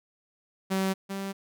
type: tone pair in turn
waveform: sawtooth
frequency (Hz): 191.3 / 195.43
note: G3 / G3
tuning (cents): -42 / -5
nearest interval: unison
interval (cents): 37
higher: second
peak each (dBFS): -21 / -28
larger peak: first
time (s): 0.7-0.94 / 1.09-1.33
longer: neither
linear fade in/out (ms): 20
effects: none